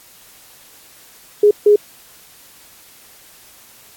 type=tone bursts at uneven times; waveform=sine; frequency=415.3 Hz; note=G#4; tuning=in tune; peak=-6 dBFS; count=2; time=1.43-1.51 / 1.66-1.76 s; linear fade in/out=5 ms; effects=white hiss -45 dBFS RMS until 3.96 s + AAC 64 kbps